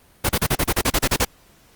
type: noise bursts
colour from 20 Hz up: pink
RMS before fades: -18 dBFS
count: 12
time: 0.24-1.251 s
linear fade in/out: 10 ms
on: 54 ms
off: 33 ms
effects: pink hiss -54 dBFS RMS until 1.75 s + Opus 32 kbps